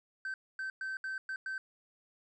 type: tone bursts at uneven times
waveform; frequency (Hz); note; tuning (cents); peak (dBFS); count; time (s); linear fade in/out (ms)
triangle; 1546; G6; -24; -33; 6; 0.25-0.34 / 0.59-0.7 / 0.81-0.97 / 1.04-1.18 / 1.29-1.36 / 1.46-1.58; 2
effects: tanh soft clip ceiling -29 dBFS + resampled to 22050 Hz